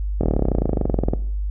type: slowing click train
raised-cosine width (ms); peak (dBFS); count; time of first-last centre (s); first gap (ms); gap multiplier
2; -6; 27; 0.21-1.135; 24; 1.03
effects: noise-tail reverb RT60 0.6 s tail -18 dB re dry + added 50 Hz sine -21 dBFS peak until 1.5 s